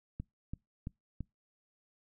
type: click train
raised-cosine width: 5 ms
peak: -26 dBFS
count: 4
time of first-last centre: 0.2-1.207 s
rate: 2.98 Hz
effects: noise-tail reverb RT60 0.2 s tail -26 dB re dry